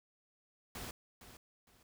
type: noise with echo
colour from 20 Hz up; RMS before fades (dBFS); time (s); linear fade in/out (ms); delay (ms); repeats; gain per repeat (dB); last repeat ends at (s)
pink; -45; 0.75-0.91; 2; 460; 2; -11; 1.83
effects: none